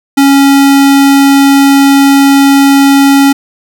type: tone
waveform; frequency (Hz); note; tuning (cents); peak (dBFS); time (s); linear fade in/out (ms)
square; 277; C#4; -1; -3; 0.17-3.33; 10
effects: none